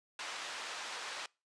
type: band-pass noise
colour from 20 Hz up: pink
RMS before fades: -43 dBFS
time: 0.19-1.26 s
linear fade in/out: 2 ms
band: 900 to 5800 Hz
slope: 12 dB/octave
effects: noise-tail reverb RT60 0.3 s tail -25 dB re dry + resampled to 22050 Hz